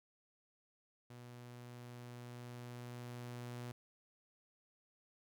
sawtooth tone with level ramp, 121.6 Hz, B2, 26 cents flat, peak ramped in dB -48 to -40 dBFS, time 1.1-3.72 s, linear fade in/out 5 ms, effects none

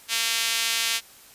sawtooth tone with high-pass filter, 228.2 Hz, A#3, 37 cents flat, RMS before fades -25 dBFS, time 0.08-1.01 s, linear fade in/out 50 ms, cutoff 2900 Hz, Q 1.1, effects white hiss -50 dBFS RMS until 1.34 s + resampled to 32000 Hz

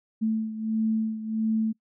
sine beating tone pair, 220 / 221.5 Hz, A3 / A3, 0 / +12 cents, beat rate 1.5 Hz, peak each -25 / -30 dBFS, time 0.21-1.73 s, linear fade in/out 20 ms, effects noise-tail reverb RT60 0.1 s tail -24 dB re dry

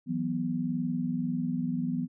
sine chord, E suspended second, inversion none, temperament equal, 164.81 / 185 / 246.9 Hz, E3 / F#3 / B3, 0 / 0 / 0 cents, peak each -33 / -34 / -30 dBFS, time 0.06-2.08 s, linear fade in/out 50 ms, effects none

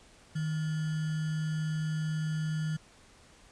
sine tone with sample-and-hold, 156.2 Hz, D#3, 7 cents sharp, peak -29 dBFS, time 0.35-2.77 s, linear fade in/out 10 ms, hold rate 1575 Hz, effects pink hiss -58 dBFS RMS until 3.51 s + resampled to 22050 Hz

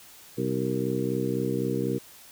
harmonic tone with a mistuned harmonic, 64 Hz, C2, 38 cents flat, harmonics 2 / 3 / 4 / 5 / 6 / 7, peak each -32 / -32 / -32 / -32 / -32 / -32 dBFS, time 0.37-1.99 s, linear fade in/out 20 ms, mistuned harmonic 7, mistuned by +63 cents, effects white hiss -50 dBFS RMS until 2.31 s

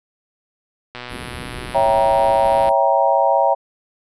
click train, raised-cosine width 0.3 ms, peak -15 dBFS, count 215, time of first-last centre 0.95-2.69 s, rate 123 Hz
pink band-stop noise, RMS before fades -33 dBFS, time 1.08-2.73 s, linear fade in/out 50 ms, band 460 to 10000 Hz, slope 48 dB/octave
sine chord, C# diminished seventh, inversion none, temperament equal with one note detuned, 554.4 / 659.3 / 784 / 939.9 Hz, C#5 / E5 / G5 / Bb5, 0 / 0 / 0 / +14 cents, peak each -18 dBFS, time 1.74-3.55 s, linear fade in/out 20 ms
effects resampled to 24000 Hz

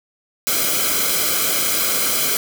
white noise with comb filter, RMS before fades -19 dBFS, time 0.47-2.37 s, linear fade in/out 0 ms, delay 1.1 ms, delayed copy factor -0.75, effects none

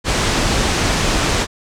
pink low-pass noise, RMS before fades -17 dBFS, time 0.04-1.47 s, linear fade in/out 50 ms, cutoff 7900 Hz, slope 24 dB/octave, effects none

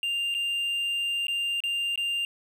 triangle tone with dropouts, 2794 Hz, F7, in tune, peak -24 dBFS, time 0.03-2.25 s, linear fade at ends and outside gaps 1 ms, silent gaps 0.342-0.348 / 1.269-1.282 / 1.604-1.637 / 1.958-1.976 s, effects none

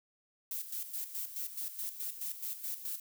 violet noise with tremolo, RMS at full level -38 dBFS, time 0.51-3 s, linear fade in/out 2 ms, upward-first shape square, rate 4.7 Hz, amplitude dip 65%, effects none

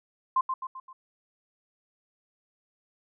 sine tone with echo, 1046.5 Hz, C6, in tune, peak -20 dBFS, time 0.36-0.41 s, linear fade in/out 5 ms, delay 130 ms, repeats 4, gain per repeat -6 dB, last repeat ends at 0.93 s, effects none

